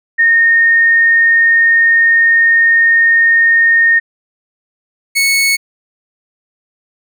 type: tone pair in turn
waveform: sine / sawtooth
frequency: 1840 / 2207 Hz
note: A#6 / C#7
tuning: -23 / -8 cents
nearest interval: minor third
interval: 315 cents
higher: second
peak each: -6 dBFS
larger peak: neither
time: 0.18-4 / 5.15-5.57 s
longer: first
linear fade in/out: 20 ms
effects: none